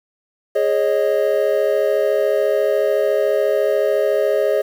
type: chord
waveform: triangle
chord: Ab suspended fourth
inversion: none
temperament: equal with one note detuned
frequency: 415.3 / 548.3 / 622.3 Hz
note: Ab4 / Db5 / Eb5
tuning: 0 / -19 / 0 cents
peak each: -17 dBFS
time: 0.55-4.62 s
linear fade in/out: 10 ms
effects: 7-bit